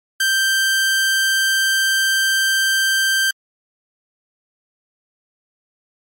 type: tone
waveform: sawtooth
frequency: 1568 Hz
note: G6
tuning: in tune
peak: -11 dBFS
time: 0.2-3.31 s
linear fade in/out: 5 ms
effects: MP3 64 kbps